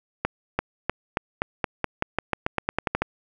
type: accelerating click train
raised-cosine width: 0.5 ms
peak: -7 dBFS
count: 17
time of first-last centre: 0.25-3.02 s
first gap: 340 ms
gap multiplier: 0.9
effects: none